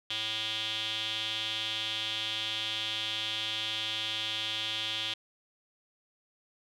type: tone with band-pass filter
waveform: square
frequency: 109.9 Hz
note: A2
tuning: 2 cents flat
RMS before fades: -34 dBFS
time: 0.1-5.14 s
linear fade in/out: 5 ms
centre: 3300 Hz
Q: 6.3
effects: none